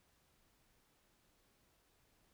silence, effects pink hiss -74 dBFS RMS until 2.33 s

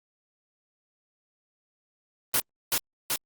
white noise with echo, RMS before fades -23 dBFS, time 2.34-2.4 s, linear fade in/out 2 ms, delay 380 ms, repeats 2, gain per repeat -2 dB, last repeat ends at 3.16 s, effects Opus 32 kbps

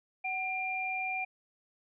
sine tone pair together, 751.3 / 2389 Hz, F#5 / D7, +26 / +29 cents, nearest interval octave + minor sixth, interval 2003 cents, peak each -36 / -33 dBFS, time 0.24-1.25 s, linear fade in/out 10 ms, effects none

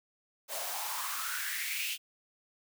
white noise with high-pass filter sweep, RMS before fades -36 dBFS, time 0.48-1.98 s, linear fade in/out 50 ms, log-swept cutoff 580 to 2900 Hz, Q 5.1, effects none

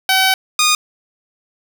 10% pulse tone pair in turn, 761 / 1229.8 Hz, F#5 / D#6, +48 / -21 cents, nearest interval minor sixth, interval 831 cents, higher second, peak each -3 dBFS, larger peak neither, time 0.09-0.34 / 0.59-0.75 s, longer first, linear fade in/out 2 ms, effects none

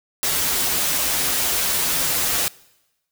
white noise with comb filter, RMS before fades -21 dBFS, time 0.23-2.48 s, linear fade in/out 0 ms, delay 9.2 ms, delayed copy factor -0.65, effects noise-tail reverb RT60 1.0 s tail -23 dB re dry

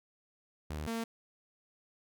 sawtooth tone pair in turn, 76 / 228.2 Hz, D#2 / A#3, -40 / -37 cents, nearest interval octave + perfect fifth, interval 1903 cents, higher second, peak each -33 / -30 dBFS, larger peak second, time 0.7-0.87 / 0.87-1.04 s, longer neither, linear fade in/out 5 ms, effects none

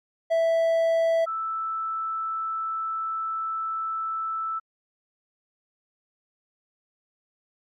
triangle / sine tone pair in turn, 659.3 / 1318.6 Hz, E5 / E6, 0 / 0 cents, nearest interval octave, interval 1200 cents, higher second, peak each -17 / -26 dBFS, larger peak first, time 0.3-1.26 / 1.26-4.6 s, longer second, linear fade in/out 20 ms, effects MP3 96 kbps

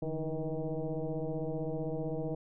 sine tone with frequency modulation, 164.81 Hz, E3, in tune, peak -32 dBFS, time 0.02-2.35 s, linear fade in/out 5 ms, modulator 157 Hz, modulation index 3, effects none

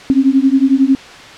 sine beating tone pair, 263.3 / 274.3 Hz, C4 / C#4, +11 / -18 cents, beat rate 11 Hz, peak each -11 dBFS, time 0.1-0.95 s, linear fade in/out 0 ms, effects white hiss -34 dBFS RMS until 1.37 s + low-pass 4000 Hz 12 dB/octave

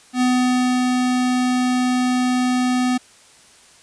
square tone with ADSR envelope, 251 Hz, B3, 28 cents sharp, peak -15 dBFS, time 0.13-2.98 s, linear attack 83 ms, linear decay 600 ms, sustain -2 dB, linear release 12 ms, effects white hiss -49 dBFS RMS until 3.82 s + resampled to 22050 Hz

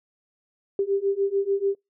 sine beating tone pair, 392 / 398.8 Hz, G4 / G4, 0 / +30 cents, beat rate 6.8 Hz, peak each -25 / -24 dBFS, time 0.79-1.75 s, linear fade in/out 2 ms, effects noise-tail reverb RT60 0.2 s tail -25 dB re dry

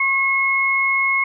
sine tone pair together, 1085 / 2170 Hz, C#6 / C#7, -37 / -37 cents, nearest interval octave, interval 1200 cents, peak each -22 / -16 dBFS, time 0-1.24 s, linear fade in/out 5 ms, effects none

